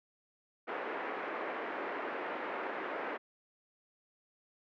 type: band-pass noise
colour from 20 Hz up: pink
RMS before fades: -39 dBFS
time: 0.67-3.18 s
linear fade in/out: 20 ms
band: 330 to 2100 Hz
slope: 24 dB/octave
effects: none